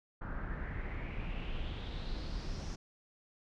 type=noise with low-pass filter sweep; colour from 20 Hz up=brown; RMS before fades=-39 dBFS; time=0.21-2.76 s; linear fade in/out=10 ms; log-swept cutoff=1400 to 6000 Hz; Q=4.4; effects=none